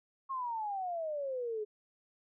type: exponential sweep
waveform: sine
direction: down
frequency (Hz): 1092 to 415.3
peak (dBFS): -34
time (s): 0.29-1.65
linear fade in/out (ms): 20
effects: none